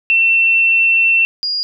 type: tone pair in turn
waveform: sine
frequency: 2696 / 4851 Hz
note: E7 / D#8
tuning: +38 / -45 cents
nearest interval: minor seventh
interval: 1017 cents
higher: second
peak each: -9 / -16 dBFS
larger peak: first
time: 0.1-1.25 / 1.43-1.63 s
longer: first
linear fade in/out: 0 ms
effects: none